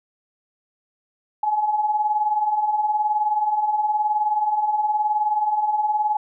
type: beating tone pair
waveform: sine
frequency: 830.6 / 849.6 Hz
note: G#5 / G#5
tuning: 0 / +39 cents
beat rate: 19 Hz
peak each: -26 / -19 dBFS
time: 1.43-6.17 s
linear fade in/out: 5 ms
effects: none